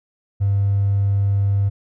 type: tone with hard clipping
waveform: triangle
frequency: 99.6 Hz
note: G2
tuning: 28 cents sharp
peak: -15 dBFS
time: 0.4-1.7 s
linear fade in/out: 20 ms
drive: 3 dB
effects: none